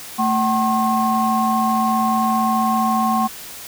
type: tone cluster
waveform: sine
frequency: 223.1 / 759 / 1075 Hz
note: A3 / F#5 / C6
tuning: +24 / +44 / +47 cents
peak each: -19 dBFS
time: 0.18-3.28 s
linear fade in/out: 20 ms
effects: tanh soft clip ceiling -7 dBFS + white hiss -35 dBFS RMS until 3.67 s